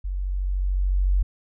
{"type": "tone with level ramp", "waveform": "sine", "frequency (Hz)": 46.79, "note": "F#1", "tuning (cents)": 20, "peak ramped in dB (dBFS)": [-25, -16], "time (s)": [0.04, 1.23], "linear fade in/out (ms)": 10, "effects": []}